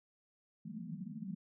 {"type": "band-pass noise", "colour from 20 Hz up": "white", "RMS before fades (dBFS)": -44, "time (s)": [0.65, 1.35], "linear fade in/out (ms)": 10, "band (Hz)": [160, 230], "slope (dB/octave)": 96, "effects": []}